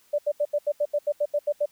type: tone bursts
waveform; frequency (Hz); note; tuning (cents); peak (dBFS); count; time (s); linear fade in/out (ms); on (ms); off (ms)
sine; 587.3; D5; 0; -20; 12; 0.13-1.659; 10; 55; 79
effects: white hiss -61 dBFS RMS until 1.71 s